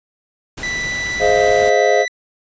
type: noise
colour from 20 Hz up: pink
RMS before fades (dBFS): -30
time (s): 0.57-1.7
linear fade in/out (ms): 10
type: tone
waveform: 40% pulse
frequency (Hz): 1975.5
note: B6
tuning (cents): 0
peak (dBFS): -19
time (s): 0.63-2.08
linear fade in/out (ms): 2
type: chord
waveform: triangle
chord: F minor seventh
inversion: first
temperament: just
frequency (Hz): 419.1 / 523.8 / 628.6 / 698.5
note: Ab4 / C5 / Eb5 / F5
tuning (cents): +16 / +2 / +18 / 0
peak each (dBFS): -15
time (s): 1.19-2.06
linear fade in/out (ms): 50
effects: resampled to 16000 Hz